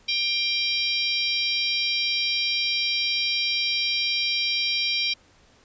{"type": "harmonic tone with a mistuned harmonic", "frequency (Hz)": 793, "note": "G5", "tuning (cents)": 20, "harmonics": [3, 4, 5, 6, 7], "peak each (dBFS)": [-27, -28, -29, -30, -30], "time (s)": [0.08, 5.14], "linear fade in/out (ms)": 10, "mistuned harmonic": 5, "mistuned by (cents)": -33, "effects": ["pink hiss -57 dBFS RMS until 5.64 s", "resampled to 16000 Hz"]}